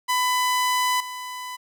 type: tone with level steps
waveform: sawtooth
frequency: 1000 Hz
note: B5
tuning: 21 cents sharp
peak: -16 / -28 dBFS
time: 0.08-1.57 s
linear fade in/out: 20 ms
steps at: 1 s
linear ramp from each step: 5 ms
effects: none